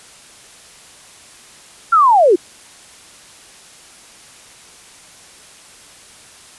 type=linear sweep; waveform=sine; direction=down; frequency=1396.9 to 320.1 Hz; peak=-7 dBFS; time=1.92-2.36 s; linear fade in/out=10 ms; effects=white hiss -42 dBFS RMS until 6.58 s + resampled to 24000 Hz